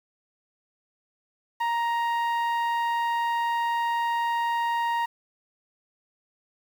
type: tone with low-pass filter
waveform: sawtooth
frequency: 936 Hz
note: A#5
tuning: 7 cents sharp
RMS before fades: -26 dBFS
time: 1.6-5.06 s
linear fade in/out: 10 ms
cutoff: 1900 Hz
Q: 0.67
effects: 8-bit